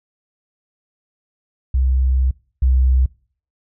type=tone pair in turn; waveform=sine; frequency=64.7 / 64.34 Hz; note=C2 / C2; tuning=-19 / -28 cents; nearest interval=unison; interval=9 cents; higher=first; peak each=-13 / -11 dBFS; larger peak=second; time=1.74-2.31 / 2.62-3.06 s; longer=first; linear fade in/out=5 ms; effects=noise-tail reverb RT60 0.5 s tail -24 dB re dry